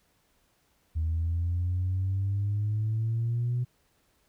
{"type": "exponential sweep", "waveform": "sine", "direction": "up", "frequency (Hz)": [78.9, 124.1], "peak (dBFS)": -24, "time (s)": [0.95, 3.65], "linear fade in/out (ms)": 20, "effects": ["tanh soft clip ceiling -22 dBFS", "pink hiss -69 dBFS RMS until 4.28 s"]}